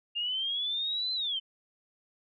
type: linear two-way sweep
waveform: sine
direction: up then down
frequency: 2794 to 4094 to 3019 Hz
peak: -29 dBFS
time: 0.15-1.4 s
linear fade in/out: 20 ms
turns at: 1.13 s
effects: none